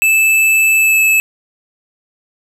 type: tone with pitch glide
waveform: square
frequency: 2627 to 2607 Hz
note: E7 to E7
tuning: -7 to -20 cents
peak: -9 dBFS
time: 0.02-1.2 s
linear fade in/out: 0 ms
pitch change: -13 cents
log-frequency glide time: 0.77-1 s
effects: none